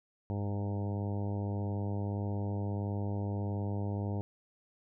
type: harmonic tone with a mistuned harmonic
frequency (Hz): 101.6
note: G#2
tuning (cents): -38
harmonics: 1 / 2 / 3 / 4 / 5 / 6 / 7 / 8 / 9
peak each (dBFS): -33 / -39 / -43 / -45 / -47 / -49 / -50 / -51 / -52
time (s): 0.3-4.21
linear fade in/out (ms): 0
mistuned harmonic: 1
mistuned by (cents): -19
effects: none